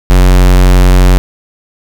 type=tone; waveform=square; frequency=45.74 Hz; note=F#1; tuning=19 cents flat; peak=-3 dBFS; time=0.1-1.18 s; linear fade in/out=0 ms; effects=none